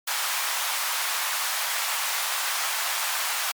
pink high-pass noise, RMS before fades -27 dBFS, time 0.07-3.52 s, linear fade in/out 10 ms, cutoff 840 Hz, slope 24 dB/octave, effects MP3 96 kbps

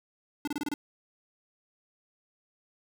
square tone bursts, 292.6 Hz, D4, 6 cents flat, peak -30 dBFS, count 6, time 0.45-0.74 s, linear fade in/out 2 ms, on 25 ms, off 28 ms, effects none

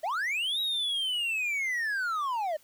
triangle linear two-way sweep, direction up then down, 587.3 to 3853 to 587.3 Hz, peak -26 dBFS, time 0.03-2.57 s, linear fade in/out 10 ms, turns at 0.6 s, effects white hiss -61 dBFS RMS until 2.63 s

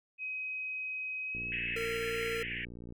sine tone with pitch glide, 2528 to 2589 Hz, D#7 to E7, +27 to -32 cents, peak -35 dBFS, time 0.18-1.78 s, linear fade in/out 50 ms, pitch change +41 cents, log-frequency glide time 1.23-1.64 s
click train, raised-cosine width 3 ms, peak -34 dBFS, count 94, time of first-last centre 1.35-2.924 s, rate 59.1 Hz
pink band-pass noise, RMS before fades -39 dBFS, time 1.52-2.65 s, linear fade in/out 2 ms, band 1700 to 2900 Hz, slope 96 dB/octave
square tone, 457.5 Hz, A#4, 32 cents flat, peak -35 dBFS, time 1.76-2.43 s, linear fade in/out 5 ms
effects none

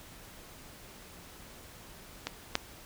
clicks, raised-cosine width 0.2 ms, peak -15 / -9 dBFS, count 2, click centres 2.27 / 2.554 s, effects pink hiss -51 dBFS RMS until 2.85 s

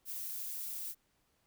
violet noise, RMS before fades -41 dBFS, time 0.05-0.95 s, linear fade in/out 50 ms, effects pink hiss -75 dBFS RMS until 1.46 s

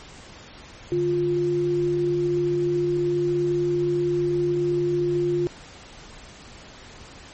sine tone pair together, 146.83 / 350.8 Hz, D3 / F4, 0 / +8 cents, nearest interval octave + minor third, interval 1508 cents, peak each -29 / -20 dBFS, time 0.92-5.47 s, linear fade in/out 0 ms, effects pink hiss -44 dBFS RMS until 7.33 s + MP3 32 kbps

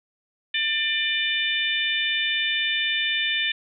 harmonic tone, 596 Hz, D5, 25 cents sharp, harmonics 3 / 4 / 5 / 6, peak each -27 / -27 / -27 / -27 dBFS, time 0.54-3.52 s, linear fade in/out 5 ms, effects none

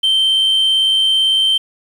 sine tone with amplitude modulation, 3120 Hz, G7, 9 cents flat, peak -7 dBFS, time 0.03-1.58 s, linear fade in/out 10 ms, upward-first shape sine, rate 97.9 Hz, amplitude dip 35%, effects tanh soft clip ceiling -9 dBFS + 7-bit

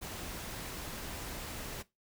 pink noise, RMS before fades -42 dBFS, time 0.01-1.83 s, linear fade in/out 20 ms, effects noise-tail reverb RT60 0.2 s tail -19 dB re dry

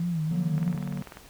sine tone with vibrato, 164.81 Hz, E3, in tune, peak -25 dBFS, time 0-0.75 s, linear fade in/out 2 ms, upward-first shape sine, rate 3.2 Hz, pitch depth 110 cents each way
triangle chord, D augmented, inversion none, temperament equal, 146.83 / 185 / 233.1 Hz, D3 / F#3 / A#3, 0 / 0 / 0 cents, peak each -31 / -31 / -36 dBFS, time 0.31-1.02 s, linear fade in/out 5 ms
click train, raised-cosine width 0.5 ms, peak -26 dBFS, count 13, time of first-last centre 0.58-1.171 s, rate 20.3 Hz
effects pink hiss -51 dBFS RMS until 1.29 s

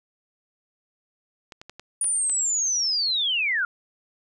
clicks, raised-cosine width 0.2 ms, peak -23 dBFS, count 6, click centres 1.522 / 1.615 / 1.696 / 1.796 / 2.044 / 2.297 s
sine linear sweep, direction down, 9630 to 1366 Hz, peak -21 dBFS, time 2.01-3.65 s, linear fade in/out 2 ms
effects none

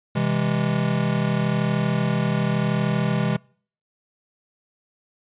square chord, C augmented, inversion none, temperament just, 130.81 / 163.52 / 204.4 Hz, C3 / E3 / G#3, 0 / -14 / -27 cents, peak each -25 dBFS, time 0.15-3.37 s, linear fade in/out 10 ms, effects noise-tail reverb RT60 0.5 s tail -26 dB re dry + resampled to 8000 Hz

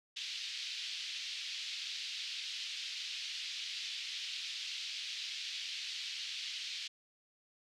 pink band-pass noise, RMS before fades -42 dBFS, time 0.16-6.88 s, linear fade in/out 10 ms, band 2800 to 4800 Hz, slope 24 dB/octave, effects none

